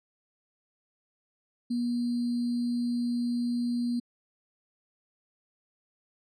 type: tone with sample-and-hold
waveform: sine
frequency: 240.4 Hz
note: B3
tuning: 46 cents flat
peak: -26 dBFS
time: 1.7-4 s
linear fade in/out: 10 ms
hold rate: 4410 Hz
effects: low-pass 7000 Hz 12 dB/octave